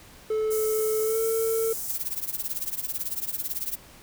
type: tone with pitch glide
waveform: triangle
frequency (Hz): 434.7 to 450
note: A4 to A4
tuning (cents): -21 to +39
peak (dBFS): -21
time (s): 0.3-1.73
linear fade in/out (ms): 5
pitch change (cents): +60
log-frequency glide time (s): 1.03-1.19
type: high-pass noise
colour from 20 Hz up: white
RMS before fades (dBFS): -33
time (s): 0.5-1.97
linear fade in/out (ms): 20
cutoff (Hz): 6300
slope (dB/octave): 24
type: noise with tremolo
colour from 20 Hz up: violet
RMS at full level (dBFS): -27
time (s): 1.89-3.76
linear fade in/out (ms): 10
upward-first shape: triangle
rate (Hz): 18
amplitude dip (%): 95
effects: pink hiss -50 dBFS RMS until 4.02 s